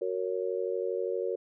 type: chord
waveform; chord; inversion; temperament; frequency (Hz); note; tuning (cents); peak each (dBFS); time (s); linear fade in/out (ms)
sine; F# major; none; just; 370 / 462.5 / 555; F#4 / A#4 / C#5; 0 / -14 / +2; -33 / -32 / -35; 0.01-1.36; 10
effects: none